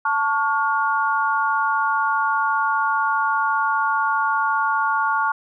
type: tone cluster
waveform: sine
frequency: 884 / 1119 / 1423 Hz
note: A5 / C#6 / F6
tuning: +8 / +16 / +32 cents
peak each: -22 dBFS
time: 0.05-5.32 s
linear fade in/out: 5 ms
effects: none

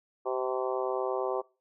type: harmonic tone with a mistuned harmonic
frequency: 128.9 Hz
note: C3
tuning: 26 cents flat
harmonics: 3 / 4 / 5 / 6 / 7 / 8 / 9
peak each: -32 / -34 / -36 / -38 / -39 / -40 / -41 dBFS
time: 0.25-1.42 s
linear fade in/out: 20 ms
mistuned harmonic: 9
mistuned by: -26 cents
effects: noise-tail reverb RT60 0.3 s tail -21 dB re dry

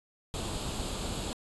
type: noise with comb filter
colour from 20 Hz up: pink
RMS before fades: -35 dBFS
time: 0.34-1.33 s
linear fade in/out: 0 ms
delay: 0.26 ms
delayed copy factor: +0.6
effects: resampled to 24000 Hz

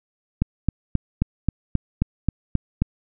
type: click train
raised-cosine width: 5 ms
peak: -6 dBFS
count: 10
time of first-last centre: 0.42-2.82 s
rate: 3.75 Hz
effects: none

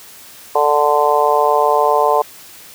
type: harmonic tone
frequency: 147.5 Hz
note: D3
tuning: 8 cents sharp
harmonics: 3 / 4 / 5 / 6 / 7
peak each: -17 / -17 / -17 / -17 / -17 dBFS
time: 0.55-2.22 s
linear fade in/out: 5 ms
effects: white hiss -39 dBFS RMS until 2.74 s + high-pass 60 Hz 12 dB/octave

